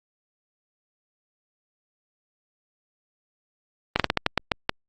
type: slowing click train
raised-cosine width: 0.3 ms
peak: -3 dBFS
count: 9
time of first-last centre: 3.96-4.694 s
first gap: 37 ms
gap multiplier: 1.25
effects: Opus 24 kbps